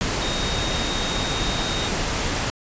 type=tone in noise; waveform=sine; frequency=3729 Hz; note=A#7; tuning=in tune; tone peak=-29 dBFS; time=0.22-1.88 s; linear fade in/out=0 ms; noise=pink; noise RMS=-24 dBFS; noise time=0.01-2.5 s; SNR=-8 dB; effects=resampled to 16000 Hz